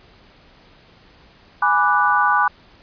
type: chord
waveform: sine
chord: G# half-diminished seventh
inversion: none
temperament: equal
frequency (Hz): 830.6 / 987.8 / 1174.7 / 1480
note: G#5 / B5 / D6 / F#6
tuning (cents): 0 / 0 / 0 / 0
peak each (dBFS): -20 / -20 / -18 / -19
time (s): 1.62-2.48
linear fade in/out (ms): 5
effects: pink hiss -50 dBFS RMS until 2.82 s + resampled to 11025 Hz